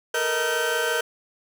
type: tone cluster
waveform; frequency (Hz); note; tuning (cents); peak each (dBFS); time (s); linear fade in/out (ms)
35% pulse; 448.1 / 473.8 / 629 / 1369 / 1540; A4 / A#4 / D#5 / F6 / G6; +32 / +28 / +19 / -35 / -31; -31 / -25 / -29 / -32 / -24; 0.14-1.01; 5
effects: none